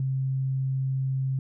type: tone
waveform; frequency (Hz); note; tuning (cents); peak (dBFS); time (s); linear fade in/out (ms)
sine; 133; C3; +29; -24; 0-1.39; 2
effects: none